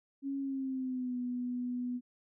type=tone with pitch glide; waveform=sine; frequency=275.4 to 246.8 Hz; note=C#4 to B3; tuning=-11 to -1 cents; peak=-33 dBFS; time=0.22-2.01 s; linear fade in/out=50 ms; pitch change=-190 cents; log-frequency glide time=0.39-1.18 s; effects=none